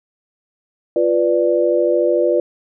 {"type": "chord", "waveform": "sine", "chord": "B diminished", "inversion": "second", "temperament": "equal", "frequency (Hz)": [349.2, 493.9, 587.3], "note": ["F4", "B4", "D5"], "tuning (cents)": [0, 0, 0], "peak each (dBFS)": -17, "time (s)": [0.96, 2.4], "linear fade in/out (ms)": 2, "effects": []}